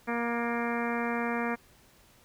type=harmonic tone with a mistuned harmonic; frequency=235.9 Hz; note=A#3; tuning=21 cents sharp; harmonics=1 / 2 / 3 / 4 / 5 / 6 / 7 / 8 / 9 / 10; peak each=-32 / -35 / -37 / -38 / -39 / -40 / -40 / -41 / -42 / -42 dBFS; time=0.07-1.56 s; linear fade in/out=20 ms; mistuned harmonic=8; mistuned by=-36 cents; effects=pink hiss -60 dBFS RMS until 2.24 s